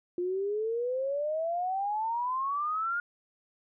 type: exponential sweep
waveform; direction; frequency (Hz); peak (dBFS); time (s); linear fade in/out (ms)
sine; up; 349.2 to 1435; -28; 0.18-3; 2
effects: none